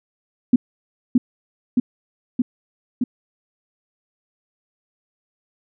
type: tone with echo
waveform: sine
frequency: 246.9 Hz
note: B3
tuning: in tune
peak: -8 dBFS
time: 0.53-0.56 s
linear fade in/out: 5 ms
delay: 620 ms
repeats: 4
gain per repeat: -2 dB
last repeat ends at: 3.04 s
effects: none